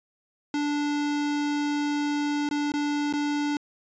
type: tone with dropouts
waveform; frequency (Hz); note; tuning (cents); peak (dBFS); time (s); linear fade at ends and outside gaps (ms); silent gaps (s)
square; 292.4; D4; -7; -25; 0.54-3.57; 2; 2.49-2.511 / 2.72-2.738 / 3.127-3.136
effects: resampled to 16000 Hz